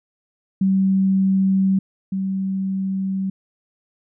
sine tone pair in turn, 191.9 / 191.9 Hz, G3 / G3, -37 / -37 cents, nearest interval unison, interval 0 cents, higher neither, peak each -14 / -20 dBFS, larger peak first, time 0.61-1.79 / 2.12-3.3 s, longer neither, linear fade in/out 5 ms, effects none

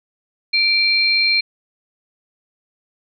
sine tone pair together, 2349 / 4185 Hz, D7 / C8, 0 / 0 cents, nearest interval minor seventh, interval 1000 cents, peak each -16 dBFS, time 0.53-1.41 s, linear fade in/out 10 ms, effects none

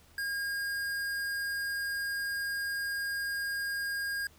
sine tone with hard clipping, 1622 Hz, G#6, 41 cents flat, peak -33 dBFS, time 0.18-4.27 s, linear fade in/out 2 ms, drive 17 dB, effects added 79 Hz sine -61 dBFS peak until 4.38 s + pink hiss -61 dBFS RMS until 4.38 s

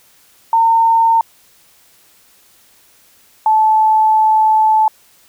sine tone pair in turn, 910 / 870.9 Hz, A#5 / A5, -42 / -18 cents, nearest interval minor second, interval 76 cents, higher first, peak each -8 dBFS, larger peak neither, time 0.53-1.21 / 3.46-4.88 s, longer second, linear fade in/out 2 ms, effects white hiss -50 dBFS RMS until 5.28 s

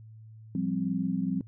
sine chord, F suspended second, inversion none, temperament just, 174.61 / 196.44 / 261.9 Hz, F3 / G3 / C4, 0 / +4 / +2 cents, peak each -31 dBFS, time 0.55-1.41 s, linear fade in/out 2 ms, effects noise-tail reverb RT60 0.1 s tail -22 dB re dry + added 110 Hz sine -46 dBFS peak until 1.47 s

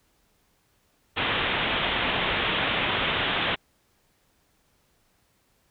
white low-pass noise, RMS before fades -26 dBFS, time 1.16-3.56 s, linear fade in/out 20 ms, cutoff 3600 Hz, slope 96 dB/octave, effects pink hiss -67 dBFS RMS until 5.7 s

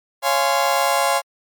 35% pulse chord, Db major seventh, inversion none, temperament just, 554.4 / 693 / 831.5 / 1039.4 Hz, Db5 / F5 / Ab5 / C6, 0 / -14 / +2 / -12 cents, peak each -20 dBFS, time 0.22-1.22 s, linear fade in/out 50 ms, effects MP3 96 kbps

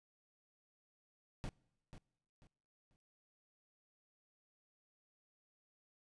brown noise with echo, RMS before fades -42 dBFS, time 1.44-1.49 s, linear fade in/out 0 ms, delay 490 ms, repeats 3, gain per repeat -11 dB, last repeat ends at 2.96 s, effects noise-tail reverb RT60 0.9 s tail -25 dB re dry + resampled to 22050 Hz

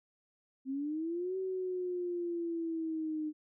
sine linear two-way sweep, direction up then down, 260 to 380 to 303.9 Hz, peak -33 dBFS, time 0.65-3.33 s, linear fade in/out 50 ms, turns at 1.37 s, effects none

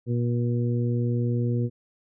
harmonic tone, 120 Hz, B2, 49 cents flat, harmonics 1 / 2 / 3 / 4, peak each -23 / -29 / -33 / -35 dBFS, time 0.06-1.7 s, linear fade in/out 50 ms, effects none

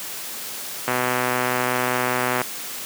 click train, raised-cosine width 0.5 ms, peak -6 dBFS, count 193, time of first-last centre 0.88-2.416 s, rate 125 Hz, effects white hiss -32 dBFS RMS until 2.85 s + high-pass 150 Hz 12 dB/octave

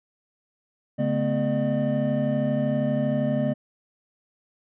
triangle tone cluster, 141.6 / 218.8 / 251.4 / 602 Hz, C#3 / A3 / B3 / D5, +37 / -9 / +31 / +43 cents, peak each -25 dBFS, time 0.98-3.54 s, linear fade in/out 20 ms, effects resampled to 8000 Hz

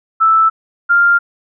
sine tone pair in turn, 1318.5 / 1396.9 Hz, E6 / F6, 0 / 0 cents, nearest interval minor second, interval 100 cents, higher second, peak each -7 dBFS, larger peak neither, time 0.2-0.5 / 0.89-1.19 s, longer neither, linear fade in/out 20 ms, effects none

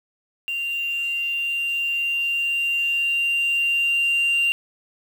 sine tone with level ramp, 2778 Hz, F7, 10 cents flat, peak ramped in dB -23 to -15 dBFS, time 0.48-4.52 s, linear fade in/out 0 ms, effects tanh soft clip ceiling -15 dBFS + 7-bit

